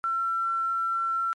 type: tone with quantisation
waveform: sine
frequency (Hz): 1351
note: E6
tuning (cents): +42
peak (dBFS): -24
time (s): 0.04-1.33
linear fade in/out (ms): 0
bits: 9
effects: MP3 48 kbps